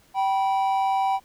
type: tone pair together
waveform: triangle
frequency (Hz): 775 / 976.4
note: G5 / B5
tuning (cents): -20 / -20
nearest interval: major third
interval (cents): 400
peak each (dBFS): -19 / -25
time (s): 0.14-1.2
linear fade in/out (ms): 50
effects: pink hiss -58 dBFS RMS until 1.24 s